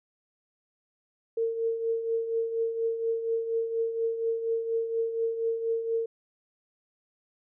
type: tone with tremolo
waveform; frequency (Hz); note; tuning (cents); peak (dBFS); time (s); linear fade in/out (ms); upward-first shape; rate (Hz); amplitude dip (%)
sine; 455.9; A#4; -39; -23; 1.37-6.06; 5; triangle; 4.2; 65
effects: none